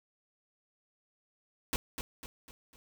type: noise with echo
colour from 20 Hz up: pink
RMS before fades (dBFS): -31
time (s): 1.73-1.76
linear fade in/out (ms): 0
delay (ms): 250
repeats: 4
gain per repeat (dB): -7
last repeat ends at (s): 2.76
effects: none